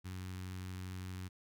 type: tone with notch filter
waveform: sawtooth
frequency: 92.5 Hz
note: F#2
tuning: in tune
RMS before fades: -44 dBFS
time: 0.04-1.29 s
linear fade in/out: 20 ms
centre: 580 Hz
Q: 0.62
effects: none